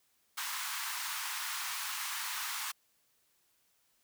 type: high-pass noise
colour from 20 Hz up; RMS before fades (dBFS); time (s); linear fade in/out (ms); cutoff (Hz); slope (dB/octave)
pink; -38; 0.37-2.72; 10; 920; 48
effects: white hiss -73 dBFS RMS until 4.03 s